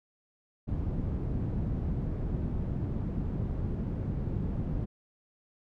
white low-pass noise, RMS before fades -32 dBFS, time 0.67-4.86 s, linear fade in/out 20 ms, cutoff 150 Hz, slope 12 dB/octave, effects none

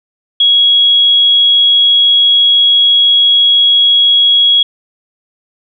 sine tone, 3322 Hz, G#7, in tune, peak -5 dBFS, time 0.4-4.63 s, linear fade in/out 5 ms, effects none

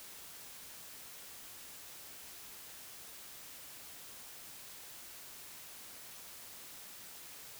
silence, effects white hiss -51 dBFS RMS until 7.59 s

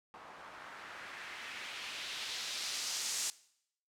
blue noise with low-pass filter sweep, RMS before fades -42 dBFS, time 0.14-3.3 s, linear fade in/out 0 ms, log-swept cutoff 950 to 7200 Hz, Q 1.4, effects noise-tail reverb RT60 0.7 s tail -20 dB re dry

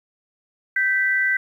sine tone pair together, 1555.8 / 1975.5 Hz, G6 / B6, -14 / 0 cents, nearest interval major third, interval 414 cents, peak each -20 dBFS, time 0.76-1.37 s, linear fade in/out 5 ms, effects 9-bit

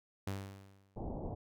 sawtooth tone with exponential decay, 97.9 Hz, G2, 2 cents flat, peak -31 dBFS, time 0.27-1.01 s, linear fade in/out 5 ms, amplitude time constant 160 ms
pink low-pass noise, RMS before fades -41 dBFS, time 0.96-1.35 s, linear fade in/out 10 ms, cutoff 860 Hz, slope 48 dB/octave
effects none

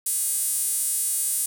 sawtooth tone with high-pass filter, 415.3 Hz, G#4, in tune, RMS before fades -25 dBFS, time 0.06-1.46 s, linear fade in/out 5 ms, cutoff 9500 Hz, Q 3.3, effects none

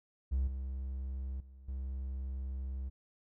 triangle tone with level steps, 65.9 Hz, C2, 13 cents sharp, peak -26 / -34 / -49 / -34 dBFS, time 0.31-2.9 s, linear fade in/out 20 ms, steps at 0.47 / 1.4 / 1.68 s, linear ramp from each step 5 ms, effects tanh soft clip ceiling -23 dBFS

